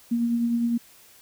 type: tone with tremolo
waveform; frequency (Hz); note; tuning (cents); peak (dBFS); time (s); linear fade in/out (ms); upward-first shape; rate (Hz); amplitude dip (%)
sine; 235.1; A#3; +15; -19; 0.11-0.78; 10; triangle; 9.8; 40
effects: white hiss -53 dBFS RMS until 1.21 s